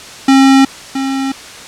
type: tone with echo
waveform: square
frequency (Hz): 269.4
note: C#4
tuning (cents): -49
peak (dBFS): -5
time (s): 0.28-0.65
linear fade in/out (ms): 5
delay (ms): 670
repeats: 1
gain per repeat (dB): -10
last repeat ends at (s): 1.32
effects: white hiss -31 dBFS RMS until 1.67 s + low-pass 7000 Hz 12 dB/octave